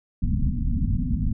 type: low-pass noise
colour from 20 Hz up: pink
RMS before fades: -23 dBFS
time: 0.22-1.33 s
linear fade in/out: 5 ms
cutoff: 260 Hz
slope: 96 dB/octave
effects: none